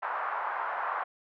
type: band-pass noise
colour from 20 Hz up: pink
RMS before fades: -33 dBFS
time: 0.02-1.04 s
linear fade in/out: 10 ms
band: 830 to 1400 Hz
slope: 24 dB/octave
effects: none